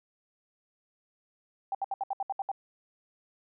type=tone bursts; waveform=sine; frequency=784 Hz; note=G5; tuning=in tune; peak=-28 dBFS; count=9; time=1.72-2.516 s; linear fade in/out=2 ms; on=28 ms; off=68 ms; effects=none